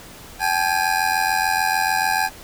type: ring-modulated tone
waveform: 25% pulse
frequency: 815 Hz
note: G#5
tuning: 33 cents flat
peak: -11 dBFS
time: 0.39-2.3 s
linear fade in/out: 50 ms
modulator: 43.4 Hz
effects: pink hiss -41 dBFS RMS until 2.43 s